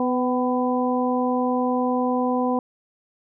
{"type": "harmonic tone with a mistuned harmonic", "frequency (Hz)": 250, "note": "B3", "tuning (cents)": 21, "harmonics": [1, 2, 3, 4], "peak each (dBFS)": [-22, -25, -27, -28], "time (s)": [0, 2.59], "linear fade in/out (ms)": 2, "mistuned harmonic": 3, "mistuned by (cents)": 23, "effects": []}